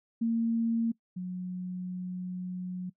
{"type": "tone pair in turn", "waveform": "sine", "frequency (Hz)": [229.2, 181.92], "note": ["A#3", "F#3"], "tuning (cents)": [-29, -29], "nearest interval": "major third", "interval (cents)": 400, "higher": "first", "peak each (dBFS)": [-25, -33], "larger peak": "first", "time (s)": [[0.21, 0.92], [1.16, 2.9]], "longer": "second", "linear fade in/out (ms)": 10, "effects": ["noise-tail reverb RT60 0.1 s tail -22 dB re dry"]}